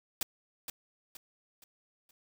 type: noise with echo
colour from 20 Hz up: white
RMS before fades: -32 dBFS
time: 0.21-0.23 s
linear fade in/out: 2 ms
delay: 470 ms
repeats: 4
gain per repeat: -8 dB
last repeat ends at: 2.11 s
effects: none